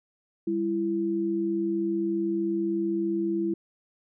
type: tone pair together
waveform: sine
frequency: 199.1 / 334.6 Hz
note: G3 / E4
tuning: +27 / +26 cents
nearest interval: major sixth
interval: 899 cents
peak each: -31 / -25 dBFS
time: 0.47-3.54 s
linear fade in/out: 5 ms
effects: none